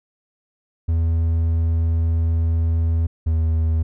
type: tone pair in turn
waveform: triangle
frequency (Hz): 82.2 / 80.51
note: E2 / E2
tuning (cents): -4 / -40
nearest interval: unison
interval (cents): 36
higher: first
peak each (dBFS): -14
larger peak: neither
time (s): 0.88-3.07 / 3.26-3.83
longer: first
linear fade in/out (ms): 10
effects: none